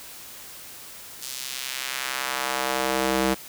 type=tone with high-pass filter sweep; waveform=square; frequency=65.41 Hz; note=C2; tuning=in tune; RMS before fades=-27 dBFS; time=1.21-3.35 s; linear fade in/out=20 ms; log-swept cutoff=5400 to 250 Hz; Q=0.89; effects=white hiss -42 dBFS RMS until 3.48 s